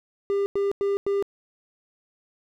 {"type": "tone bursts", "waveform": "triangle", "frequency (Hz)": 399.2, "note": "G4", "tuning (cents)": 32, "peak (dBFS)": -19, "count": 4, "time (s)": [0.3, 1.225], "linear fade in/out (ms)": 0, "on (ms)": 160, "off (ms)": 95, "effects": []}